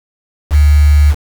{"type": "tone with quantisation", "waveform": "sine", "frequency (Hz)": 73.42, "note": "D2", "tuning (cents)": 0, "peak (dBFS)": -4, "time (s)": [0.5, 1.15], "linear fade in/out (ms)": 50, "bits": 4, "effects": []}